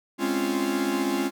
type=chord; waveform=45% pulse; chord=Db major seventh; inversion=second; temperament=equal with one note detuned; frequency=207.7 / 261.6 / 277.2 / 347 Hz; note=Ab3 / C4 / Db4 / F4; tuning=0 / 0 / 0 / -11 cents; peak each=-32 / -30 / -28 / -28 dBFS; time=0.18-1.31 s; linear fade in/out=50 ms; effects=none